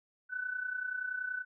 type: tone with amplitude modulation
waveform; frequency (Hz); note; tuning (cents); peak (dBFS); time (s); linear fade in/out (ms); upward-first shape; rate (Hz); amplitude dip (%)
sine; 1500; F#6; +23; -31; 0.29-1.45; 50; sine; 30.5; 70
effects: none